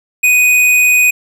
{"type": "tone with hard clipping", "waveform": "sine", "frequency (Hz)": 2489, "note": "D#7", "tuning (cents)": 0, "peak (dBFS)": -8, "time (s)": [0.23, 1.11], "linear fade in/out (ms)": 10, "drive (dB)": 14, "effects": []}